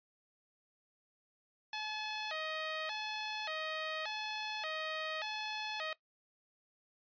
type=tone with vibrato; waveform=10% pulse; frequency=734 Hz; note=F#5; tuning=14 cents flat; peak=-29 dBFS; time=1.73-5.93 s; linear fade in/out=2 ms; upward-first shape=square; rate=0.86 Hz; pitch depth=270 cents each way; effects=noise-tail reverb RT60 0.1 s tail -18 dB re dry + resampled to 11025 Hz